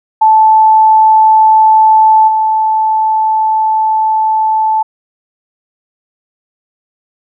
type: tone with level steps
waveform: sine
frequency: 874 Hz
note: A5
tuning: 12 cents flat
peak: -3 / -8 dBFS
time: 0.21-4.83 s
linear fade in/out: 10 ms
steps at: 2.27 s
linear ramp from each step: 20 ms
effects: none